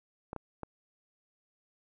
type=clicks; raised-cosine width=1 ms; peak=-24 dBFS; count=3; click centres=0.331 / 0.363 / 0.633 s; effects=none